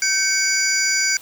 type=tone cluster; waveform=sine; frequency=1548 / 2233 / 4761 / 5880 / 6980 Hz; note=G6 / C#7 / D8 / F#8 / A8; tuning=-22 / +12 / +23 / -12 / -15 cents; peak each=-23 dBFS; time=0.02-1.17 s; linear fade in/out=2 ms; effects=white hiss -42 dBFS RMS until 1.21 s